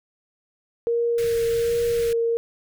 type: tone with vibrato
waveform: sine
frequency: 466.2 Hz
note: A#4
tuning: in tune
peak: -19 dBFS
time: 0.87-2.37 s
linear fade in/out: 0 ms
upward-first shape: sine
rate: 1.3 Hz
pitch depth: 15 cents each way
type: band-stop noise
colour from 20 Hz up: pink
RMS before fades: -36 dBFS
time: 1.18-2.13 s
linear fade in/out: 2 ms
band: 180 to 1400 Hz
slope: 48 dB/octave
effects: none